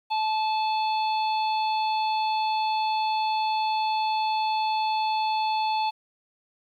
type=harmonic tone; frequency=870 Hz; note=A5; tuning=20 cents flat; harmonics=1 / 3 / 4 / 5; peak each=-23 / -35 / -38 / -36 dBFS; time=0.1-5.91 s; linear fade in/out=20 ms; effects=10-bit